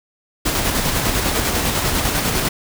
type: noise with tremolo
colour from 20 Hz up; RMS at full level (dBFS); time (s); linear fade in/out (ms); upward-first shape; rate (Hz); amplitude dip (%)
pink; -18; 0.45-2.49; 10; square; 10; 30
effects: none